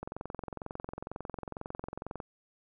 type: click train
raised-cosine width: 1 ms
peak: -24 dBFS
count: 49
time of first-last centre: 0.03-2.202 s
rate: 22.1 Hz
effects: none